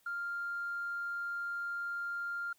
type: tone with tanh clipping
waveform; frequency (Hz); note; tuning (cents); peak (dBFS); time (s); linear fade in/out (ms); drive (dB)
triangle; 1396.9; F6; 0; -35; 0.06-2.53; 5; 4
effects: white hiss -70 dBFS RMS until 2.58 s